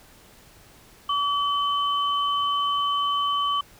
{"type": "tone pair together", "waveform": "sine", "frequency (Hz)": [1144, 3054], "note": ["D6", "G7"], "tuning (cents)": [-46, -46], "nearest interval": "octave + perfect fourth", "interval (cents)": 1700, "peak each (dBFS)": [-22, -28], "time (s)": [1.09, 3.61], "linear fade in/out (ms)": 5, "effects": ["pink hiss -52 dBFS RMS until 3.79 s"]}